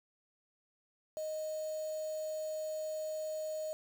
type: tone with quantisation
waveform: sine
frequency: 622.3 Hz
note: D#5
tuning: in tune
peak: -36 dBFS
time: 1.17-3.73 s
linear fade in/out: 0 ms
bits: 8
effects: none